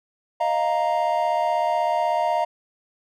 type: chord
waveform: triangle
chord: Eb suspended second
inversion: none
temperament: equal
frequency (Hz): 622.3 / 698.5 / 932.3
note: Eb5 / F5 / Bb5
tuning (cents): 0 / 0 / 0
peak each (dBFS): -23 / -21 / -22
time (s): 0.4-2.45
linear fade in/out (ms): 10
effects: none